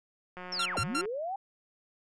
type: click train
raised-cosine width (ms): 0.5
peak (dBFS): -28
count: 125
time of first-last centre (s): 0.37-1.055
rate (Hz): 181
type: linear two-way sweep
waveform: sine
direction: down then up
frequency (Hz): 5600 to 74.3 to 808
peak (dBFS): -32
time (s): 0.52-1.36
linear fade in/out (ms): 5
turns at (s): 0.79
type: tone bursts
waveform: sawtooth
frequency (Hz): 1374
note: F6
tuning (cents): -29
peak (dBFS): -25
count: 3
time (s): 0.59-1.014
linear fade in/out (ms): 5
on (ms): 68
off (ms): 110
effects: resampled to 24000 Hz